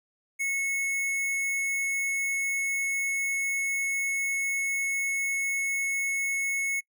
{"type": "tone", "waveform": "square", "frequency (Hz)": 2194, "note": "C#7", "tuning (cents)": -18, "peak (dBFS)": -27, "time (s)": [0.39, 6.81], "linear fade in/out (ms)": 20, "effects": ["noise-tail reverb RT60 0.1 s tail -26 dB re dry"]}